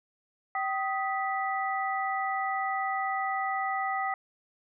sine tone cluster, 773 / 1252 / 1968 Hz, G5 / D#6 / B6, -24 / +10 / -7 cents, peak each -30 / -33 / -34 dBFS, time 0.55-4.14 s, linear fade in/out 2 ms, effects none

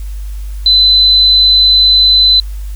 sine tone, 4025 Hz, B7, 32 cents sharp, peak -4 dBFS, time 0.66-2.4 s, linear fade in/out 2 ms, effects added 50 Hz sine -19 dBFS peak until 2.75 s + white hiss -42 dBFS RMS until 2.75 s

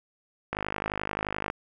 click train, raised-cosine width 0.5 ms, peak -14 dBFS, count 51, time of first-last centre 0.53-1.501 s, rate 51.5 Hz, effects none

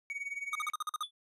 triangle tone with tremolo, 2244 Hz, C#7, 21 cents sharp, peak -32 dBFS, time 0.1-0.7 s, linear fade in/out 0 ms, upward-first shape sine, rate 19 Hz, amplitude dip 80%
square tone bursts, 1234 Hz, D#6, 15 cents flat, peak -33 dBFS, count 8, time 0.53-1.029 s, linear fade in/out 2 ms, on 23 ms, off 45 ms
triangle tone with exponential decay, 3459 Hz, A7, 30 cents flat, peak -31 dBFS, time 1.03-1.11 s, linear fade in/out 5 ms, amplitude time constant 17 ms
effects noise-tail reverb RT60 0.1 s tail -25 dB re dry + resampled to 32000 Hz

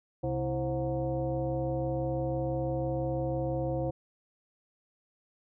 sine tone with frequency modulation, 330 Hz, E4, 2 cents sharp, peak -28 dBFS, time 0.23-3.91 s, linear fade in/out 10 ms, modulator 198 Hz, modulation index 1.6, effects none

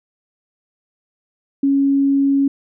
sine tone, 276.7 Hz, C#4, 3 cents flat, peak -12 dBFS, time 1.63-2.48 s, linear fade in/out 5 ms, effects none

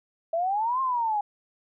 sine exponential two-way sweep, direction up then down, 648 to 1072 to 812 Hz, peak -23 dBFS, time 0.33-1.21 s, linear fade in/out 5 ms, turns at 0.81 s, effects none

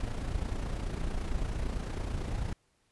brown noise with amplitude modulation, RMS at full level -31 dBFS, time 0-2.53 s, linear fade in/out 2 ms, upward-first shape sine, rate 29 Hz, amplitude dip 55%, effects pink hiss -72 dBFS RMS until 2.91 s + resampled to 24000 Hz

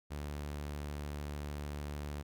sawtooth tone, 73.2 Hz, D2, 5 cents flat, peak -35 dBFS, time 0.1-2.23 s, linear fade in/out 20 ms, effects none

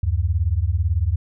sine beating tone pair, 75.1 / 93.1 Hz, D2 / F#2, +39 / +11 cents, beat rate 18 Hz, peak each -20 dBFS, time 0.03-1.16 s, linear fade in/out 5 ms, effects none

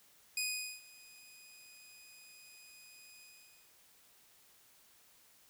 15% pulse tone with ADSR envelope, 2489 Hz, D#7, in tune, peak -26 dBFS, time 0.37-3.75 s, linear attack 3 ms, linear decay 430 ms, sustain -23 dB, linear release 520 ms, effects white hiss -65 dBFS RMS until 5.49 s

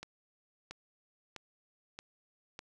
accelerating click train, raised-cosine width 0.2 ms, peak -26 dBFS, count 5, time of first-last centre 0.03-2.591 s, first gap 680 ms, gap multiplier 0.96, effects none

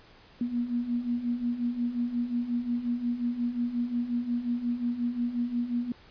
sine beating tone pair, 236.5 / 242.1 Hz, A#3 / B3, +25 / -34 cents, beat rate 5.6 Hz, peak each -33 / -28 dBFS, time 0.41-5.92 s, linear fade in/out 2 ms, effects pink hiss -55 dBFS RMS until 6.1 s + resampled to 11025 Hz

